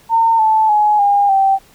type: tone with pitch steps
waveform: sine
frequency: 910 / 874.9 / 841.2 / 808.8 / 777.7 Hz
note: A#5 / A5 / G#5 / G#5 / G5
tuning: -42 / -10 / +22 / -46 / -14 cents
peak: -9 dBFS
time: 0.09-1.59 s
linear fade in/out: 50 ms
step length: 300 ms
effects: pink hiss -48 dBFS RMS until 1.74 s